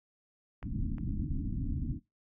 pink low-pass noise, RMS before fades -34 dBFS, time 0.62-2 s, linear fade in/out 50 ms, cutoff 310 Hz, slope 96 dB/octave
clicks, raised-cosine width 0.5 ms, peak -31 / -36 dBFS, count 2, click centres 0.628 / 0.983 s
effects noise-tail reverb RT60 0.2 s tail -21 dB re dry

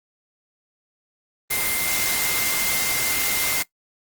sine tone in noise, 2095 Hz, C7, 2 cents sharp, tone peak -28 dBFS, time 1.5-3.63 s, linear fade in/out 10 ms, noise white, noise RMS -23 dBFS, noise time 1.5-3.63 s, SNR -8 dB, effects noise-tail reverb RT60 0.1 s tail -20 dB re dry + Opus 24 kbps

